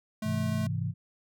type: tone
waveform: square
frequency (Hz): 216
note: A3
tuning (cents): -32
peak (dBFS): -32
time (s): 0.22-0.67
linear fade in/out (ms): 5
type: chord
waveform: sine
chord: Ab augmented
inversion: none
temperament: equal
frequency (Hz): 103.83 / 130.81 / 164.81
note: Ab2 / C3 / E3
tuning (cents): 0 / 0 / 0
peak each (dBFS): -32 / -33 / -33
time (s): 0.23-0.94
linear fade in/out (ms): 50
effects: none

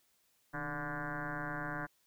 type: tone with frequency modulation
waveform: sine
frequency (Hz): 872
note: A5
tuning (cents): -16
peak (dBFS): -36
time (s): 0.53-1.87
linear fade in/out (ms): 20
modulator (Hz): 143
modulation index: 6
effects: white hiss -73 dBFS RMS until 2.06 s

